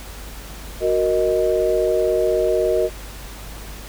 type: chord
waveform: sine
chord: D# minor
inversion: first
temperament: equal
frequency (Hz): 370 / 466.2 / 622.3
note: F#4 / A#4 / D#5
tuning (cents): 0 / 0 / 0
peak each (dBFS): -20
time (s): 0.8-2.9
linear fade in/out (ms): 50
effects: added 50 Hz sine -35 dBFS peak until 3.88 s + pink hiss -38 dBFS RMS until 3.88 s